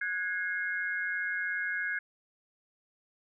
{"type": "tone cluster", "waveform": "sine", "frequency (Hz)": [1469, 1652, 2141], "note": ["F#6", "G#6", "C7"], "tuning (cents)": [-13, -10, 39], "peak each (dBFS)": [-36, -32, -38], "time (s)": [0.01, 1.99], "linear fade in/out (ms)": 5, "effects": []}